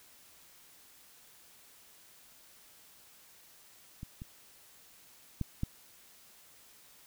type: clicks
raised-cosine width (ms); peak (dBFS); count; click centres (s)
5; -29 / -30 / -20 / -19; 4; 4.031 / 4.219 / 5.413 / 5.634
effects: white hiss -59 dBFS RMS until 7.06 s